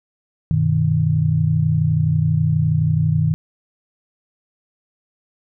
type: chord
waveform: sine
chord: G augmented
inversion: none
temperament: equal with one note detuned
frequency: 96.71 / 123.47 / 155.56 Hz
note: G2 / B2 / D#3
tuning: -23 / 0 / 0 cents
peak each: -21 / -21 / -16 dBFS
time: 0.51-3.34 s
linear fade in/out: 0 ms
effects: none